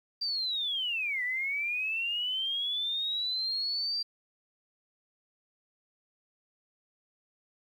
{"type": "linear two-way sweep", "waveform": "sine", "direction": "down then up", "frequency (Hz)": [4730, 1946, 4730], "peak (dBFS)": -29, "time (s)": [0.21, 4.03], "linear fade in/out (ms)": 10, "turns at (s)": 1.23, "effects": ["10-bit"]}